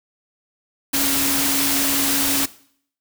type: tone in noise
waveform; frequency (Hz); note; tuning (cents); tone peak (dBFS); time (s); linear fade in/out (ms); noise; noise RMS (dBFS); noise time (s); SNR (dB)
sine; 277.2; C#4; 0; -25; 0.93-2.46; 10; white; -20; 0.93-2.46; -8
effects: noise-tail reverb RT60 0.6 s tail -19 dB re dry